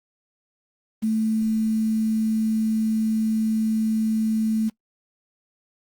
sine tone with quantisation, 220 Hz, A3, in tune, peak -19 dBFS, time 1.02-4.7 s, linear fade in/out 20 ms, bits 7, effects noise-tail reverb RT60 0.1 s tail -24 dB re dry + Opus 24 kbps

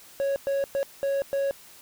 triangle tone bursts at uneven times, 553 Hz, C#5, 4 cents flat, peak -21 dBFS, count 5, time 0.2-0.36 / 0.47-0.64 / 0.75-0.83 / 1.03-1.22 / 1.33-1.51 s, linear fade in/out 0 ms, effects white hiss -50 dBFS RMS until 1.81 s

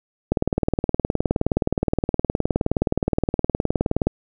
click train, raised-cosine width 2 ms, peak -5 dBFS, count 73, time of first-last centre 0.32-4.07 s, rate 19.2 Hz, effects none

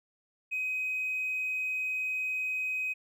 sine tone with hard clipping, 2521 Hz, D#7, 22 cents sharp, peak -30 dBFS, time 0.51-2.94 s, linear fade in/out 20 ms, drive 1 dB, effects none

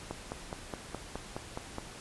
click train, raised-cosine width 1 ms, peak -22 dBFS, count 9, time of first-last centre 0.11-1.784 s, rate 4.78 Hz, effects pink hiss -47 dBFS RMS until 2 s + resampled to 24000 Hz

